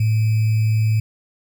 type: tone with sample-and-hold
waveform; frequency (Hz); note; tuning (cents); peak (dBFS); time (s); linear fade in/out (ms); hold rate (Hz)
sine; 109.5; A2; -8; -14; 0-1; 5; 2450
effects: none